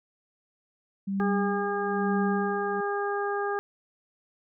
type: tone with tremolo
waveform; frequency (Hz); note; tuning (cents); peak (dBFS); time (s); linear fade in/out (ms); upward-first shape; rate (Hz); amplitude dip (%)
sine; 196; G3; 0; -24; 1.07-2.81; 10; sine; 1.1; 80
type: harmonic tone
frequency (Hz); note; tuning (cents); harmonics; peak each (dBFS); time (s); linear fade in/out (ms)
405.4; G#4; -42; 1 / 2 / 3 / 4; -29 / -32 / -34 / -35; 1.2-3.59; 0
effects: none